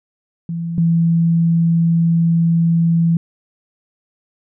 sine tone pair in turn, 167.8 / 166.91 Hz, E3 / E3, +31 / +22 cents, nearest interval unison, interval 9 cents, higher first, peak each -20 / -11 dBFS, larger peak second, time 0.49-0.78 / 0.78-3.17 s, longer second, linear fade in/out 2 ms, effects none

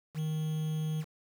triangle tone with quantisation, 156 Hz, D#3, 5 cents sharp, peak -28 dBFS, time 0.14-1.05 s, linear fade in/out 50 ms, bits 8, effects none

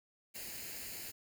white noise with comb filter, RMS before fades -45 dBFS, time 0.34-1.12 s, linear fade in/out 20 ms, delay 0.43 ms, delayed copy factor +0.65, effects none

